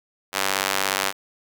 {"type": "tone with high-pass filter", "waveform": "square", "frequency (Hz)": 48.46, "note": "G1", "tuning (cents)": -19, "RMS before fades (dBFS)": -24, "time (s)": [0.32, 1.13], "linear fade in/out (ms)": 50, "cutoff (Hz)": 900, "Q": 0.56, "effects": []}